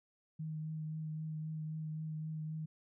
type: tone with vibrato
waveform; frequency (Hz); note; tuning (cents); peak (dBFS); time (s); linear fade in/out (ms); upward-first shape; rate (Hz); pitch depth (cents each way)
sine; 156.3; D#3; +8; -38; 0.39-2.66; 10; triangle; 3.8; 18
effects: none